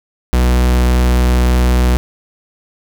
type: tone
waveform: 45% pulse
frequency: 61.74 Hz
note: B1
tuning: in tune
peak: -9 dBFS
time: 0.33-1.97 s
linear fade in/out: 0 ms
effects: none